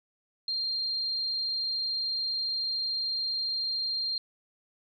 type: tone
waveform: sine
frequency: 4191 Hz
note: C8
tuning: 2 cents sharp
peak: -28 dBFS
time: 0.48-4.18 s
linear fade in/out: 2 ms
effects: none